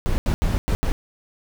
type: noise bursts at uneven times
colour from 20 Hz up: brown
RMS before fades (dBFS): -20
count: 5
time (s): 0.06-0.18 / 0.26-0.34 / 0.42-0.58 / 0.68-0.75 / 0.83-0.92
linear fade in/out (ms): 0
effects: none